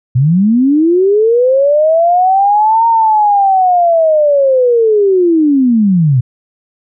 sine linear two-way sweep, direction up then down, 117.9 to 926 to 117.9 Hz, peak -6 dBFS, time 0.15-6.21 s, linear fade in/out 10 ms, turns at 2.87 s, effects none

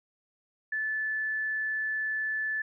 sine tone, 1742 Hz, A6, 18 cents flat, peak -28 dBFS, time 0.72-2.62 s, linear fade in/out 5 ms, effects none

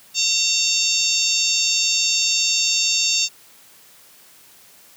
harmonic tone, 911 Hz, A#5, 40 cents flat, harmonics 3 / 4 / 5 / 6 / 7 / 8, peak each -24 / -24 / -24 / -24 / -24 / -24 dBFS, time 0.14-3.29 s, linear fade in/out 50 ms, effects white hiss -49 dBFS RMS until 4.96 s + high-pass 80 Hz 12 dB/octave

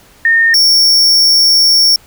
sine / 45% pulse tone pair in turn, 1829 / 5481 Hz, A#6 / F8, -33 / -33 cents, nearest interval octave + perfect fifth, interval 1900 cents, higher second, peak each -6 dBFS, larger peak neither, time 0.25-0.54 / 0.54-1.96 s, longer second, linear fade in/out 2 ms, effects pink hiss -44 dBFS RMS until 2.06 s

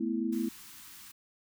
sine chord, A suspended second, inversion none, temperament equal, 220 / 246.9 / 329.6 Hz, A3 / B3 / E4, 0 / 0 / 0 cents, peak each -33 dBFS, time 0-0.49 s, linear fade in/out 10 ms
white band-stop noise, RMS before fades -50 dBFS, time 0.32-1.12 s, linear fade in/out 10 ms, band 360 to 890 Hz, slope 48 dB/octave
effects none

